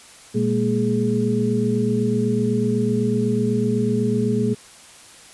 sine tone cluster, 120.1 / 204.1 / 232.1 / 418.4 Hz, B2 / G#3 / A#3 / G#4, -48 / -30 / -7 / +13 cents, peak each -24 / -23 / -22 / -23 dBFS, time 0.34-4.55 s, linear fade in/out 20 ms, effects white hiss -45 dBFS RMS until 5.33 s + resampled to 24000 Hz

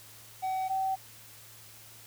triangle / sine tone pair in turn, 756 / 766.1 Hz, F#5 / G5, +37 / -40 cents, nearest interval unison, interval 23 cents, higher second, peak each -27 dBFS, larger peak neither, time 0.42-0.69 / 0.69-0.96 s, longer neither, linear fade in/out 20 ms, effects added 110 Hz sine -59 dBFS peak until 2.06 s + white hiss -52 dBFS RMS until 2.06 s

